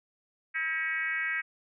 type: tone with frequency modulation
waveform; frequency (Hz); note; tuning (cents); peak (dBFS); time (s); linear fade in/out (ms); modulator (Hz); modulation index
sine; 1919; A#6; +50; -28; 0.54-1.42; 20; 312; 1.3
effects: none